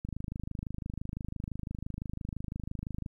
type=click train; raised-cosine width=5 ms; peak=-24 dBFS; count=79; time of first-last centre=0.05-3.062 s; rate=25.9 Hz; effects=11-bit